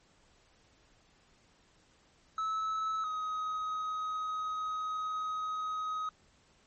triangle tone pair in turn, 1301 / 1261.8 Hz, E6 / D#6, -23 / +24 cents, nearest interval minor second, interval 53 cents, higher first, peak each -29 / -31 dBFS, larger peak first, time 2.38-3.04 / 3.04-6.09 s, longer second, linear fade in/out 2 ms, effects pink hiss -66 dBFS RMS until 6.66 s + MP3 32 kbps

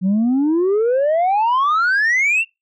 sine exponential sweep, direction up, 180.1 to 2794 Hz, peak -11 dBFS, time 0.01-2.45 s, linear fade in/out 50 ms, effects noise-tail reverb RT60 0.2 s tail -26 dB re dry + tanh soft clip ceiling -12 dBFS

